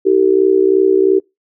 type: tone with amplitude modulation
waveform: sine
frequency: 384.1 Hz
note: G4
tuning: 35 cents flat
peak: -4 dBFS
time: 0.05-1.2 s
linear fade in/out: 20 ms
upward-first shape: sine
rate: 62.9 Hz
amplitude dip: 90%
effects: noise-tail reverb RT60 0.2 s tail -24 dB re dry